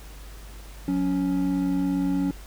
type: tone pair together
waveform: triangle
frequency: 181.9 / 279.1 Hz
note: F#3 / C#4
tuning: -29 / +12 cents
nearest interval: perfect fifth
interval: 741 cents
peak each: -25 / -21 dBFS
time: 0.88-2.31 s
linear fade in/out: 2 ms
effects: added 50 Hz sine -40 dBFS peak until 2.46 s + pink hiss -48 dBFS RMS until 2.46 s